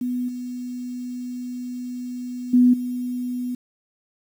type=tone with level steps; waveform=sine; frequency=247.7 Hz; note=B3; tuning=5 cents sharp; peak=-22 / -28 / -11 / -24 dBFS; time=0.01-3.55 s; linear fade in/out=5 ms; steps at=0.28 / 2.53 / 2.73 s; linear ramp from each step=10 ms; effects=8-bit